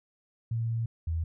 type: tone pair in turn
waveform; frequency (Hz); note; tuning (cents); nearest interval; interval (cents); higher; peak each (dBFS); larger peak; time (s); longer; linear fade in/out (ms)
sine; 114.7 / 81.83; A#2 / E2; -28 / -12; tritone; 584; first; -27; neither; 0.51-0.86 / 1.07-1.24; first; 5
effects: none